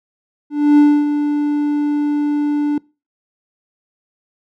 triangle tone with ADSR envelope, 293.7 Hz, D4, in tune, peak -3 dBFS, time 0.5-2.78 s, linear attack 280 ms, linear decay 270 ms, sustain -9 dB, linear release 3 ms, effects noise-tail reverb RT60 0.3 s tail -24 dB re dry

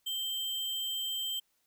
sine tone with sample-and-hold, 3136 Hz, G7, in tune, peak -32 dBFS, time 0.06-1.4 s, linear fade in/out 10 ms, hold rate 11025 Hz, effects white hiss -75 dBFS RMS until 1.66 s

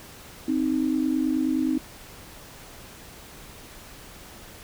sine tone pair together, 261.6 / 311.1 Hz, C4 / D#4, 0 / 0 cents, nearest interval minor third, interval 300 cents, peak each -24 / -24 dBFS, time 0.48-1.78 s, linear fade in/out 5 ms, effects pink hiss -45 dBFS RMS until 4.63 s

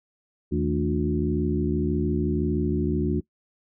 sine tone cluster, 80.3 / 159.5 / 221.3 / 294.6 / 360.6 Hz, E2 / D#3 / A3 / D4 / F#4, -45 / +43 / +10 / +6 / -45 cents, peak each -28 dBFS, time 0.51-3.21 s, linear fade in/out 20 ms, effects noise-tail reverb RT60 0.1 s tail -21 dB re dry

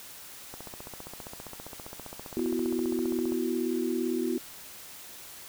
click train, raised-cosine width 1 ms, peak -27 dBFS, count 43, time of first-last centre 0.54-3.321 s, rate 15.1 Hz
sine chord, B suspended fourth, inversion none, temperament equal with one note detuned, 246.9 / 332.3 / 370 Hz, B3 / E4 / F#4, 0 / +14 / 0 cents, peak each -31 dBFS, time 2.37-4.38 s, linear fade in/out 0 ms
effects white hiss -46 dBFS RMS until 5.48 s

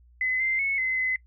sine tone with pitch steps, 2028 / 2082 / 2200 / 2048 / 2034 Hz, B6 / C7 / C#7 / C7 / C7, +45 / -9 / -14 / -38 / -50 cents, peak -23 dBFS, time 0.21-1.16 s, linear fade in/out 2 ms, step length 190 ms, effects noise-tail reverb RT60 0.1 s tail -21 dB re dry + added 60 Hz sine -53 dBFS peak until 1.26 s

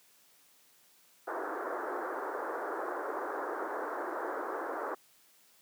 pink band-pass noise, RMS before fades -37 dBFS, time 1.27-4.95 s, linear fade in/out 10 ms, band 320 to 1600 Hz, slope 48 dB/octave, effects white hiss -64 dBFS RMS until 5.61 s + high-pass 150 Hz 12 dB/octave

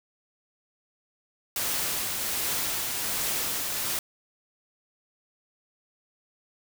white noise with tremolo, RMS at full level -28 dBFS, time 1.56-3.99 s, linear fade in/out 2 ms, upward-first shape triangle, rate 1.3 Hz, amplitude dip 30%, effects none

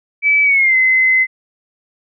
sine tone with pitch glide, 2300 to 2049 Hz, D7 to C7, -37 to -37 cents, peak -9 dBFS, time 0.22-1.27 s, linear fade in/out 50 ms, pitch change -200 cents, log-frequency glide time 0.43-0.76 s, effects none

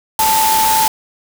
sine tone in noise, 880 Hz, A5, in tune, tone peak -12 dBFS, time 0.19-0.88 s, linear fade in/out 2 ms, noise white, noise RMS -17 dBFS, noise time 0.19-0.88 s, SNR +2 dB, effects none

